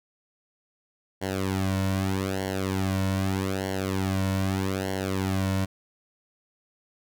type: tone with flanger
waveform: sawtooth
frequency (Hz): 95.7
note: G2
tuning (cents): -41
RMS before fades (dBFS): -27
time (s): 1.21-5.66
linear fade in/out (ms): 20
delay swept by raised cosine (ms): 0.8 to 2.5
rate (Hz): 0.81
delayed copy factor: -1
effects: none